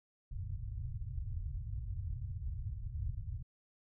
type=low-pass noise; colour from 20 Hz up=white; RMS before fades=-40 dBFS; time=0.31-3.43 s; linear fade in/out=10 ms; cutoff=120 Hz; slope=48 dB/octave; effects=none